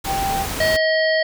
pink noise, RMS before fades -26 dBFS, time 0.04-0.77 s, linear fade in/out 10 ms
sine tone, 783 Hz, G5, 2 cents flat, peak -20 dBFS, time 0.05-0.47 s, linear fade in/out 50 ms
harmonic tone, 635 Hz, D#5, 35 cents sharp, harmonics 1 / 3 / 5 / 7 / 8, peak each -17 / -20 / -30 / -27 / -35 dBFS, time 0.6-1.23 s, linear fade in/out 5 ms
effects none

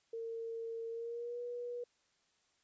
sine tone with pitch glide, 456.6 to 483.8 Hz, A#4 to B4, -36 to -36 cents, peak -39 dBFS, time 0.13-1.84 s, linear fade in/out 5 ms, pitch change +100 cents, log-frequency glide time 0.89-1.4 s, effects white hiss -75 dBFS RMS until 2.63 s + resampled to 16000 Hz

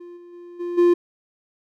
triangle tone with level steps, 349.3 Hz, F4, in tune, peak -35 / -39 / -36 / -23 / -10 dBFS, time 0-0.94 s, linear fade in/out 10 ms, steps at 0.16 / 0.32 / 0.59 / 0.77 s, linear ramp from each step 20 ms, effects none

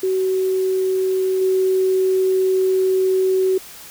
sine tone with level steps, 376.6 Hz, F#4, 31 cents sharp, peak -16 / -14 dBFS, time 0.03-3.58 s, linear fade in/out 5 ms, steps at 1.41 s, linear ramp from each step 5 ms, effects white hiss -39 dBFS RMS until 3.9 s

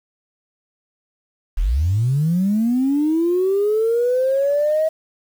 sine linear sweep, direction up, 33 to 640 Hz, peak -14 dBFS, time 1.57-4.89 s, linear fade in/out 10 ms, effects tanh soft clip ceiling -10 dBFS + 7-bit

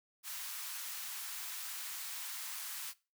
white high-pass noise, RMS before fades -43 dBFS, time 0.23-2.94 s, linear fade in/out 50 ms, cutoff 920 Hz, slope 24 dB/octave, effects noise-tail reverb RT60 0.3 s tail -20 dB re dry

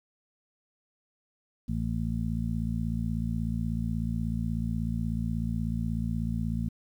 harmonic tone, 56.4 Hz, A1, 44 cents sharp, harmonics 1 / 2 / 3 / 4, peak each -33 / -33 / -33 / -33 dBFS, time 1.68-6.69 s, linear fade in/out 10 ms, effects 10-bit

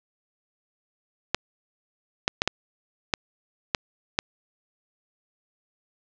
clicks, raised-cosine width 0.2 ms, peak -3 dBFS, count 7, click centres 1.346 / 2.279 / 2.419 / 2.476 / 3.138 / 3.748 / 4.189 s, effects low-pass 6000 Hz 12 dB/octave

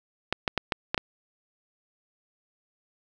clicks, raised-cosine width 0.3 ms, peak -8 dBFS, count 6, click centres 0.326 / 0.478 / 0.577 / 0.722 / 0.945 / 0.978 s, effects none

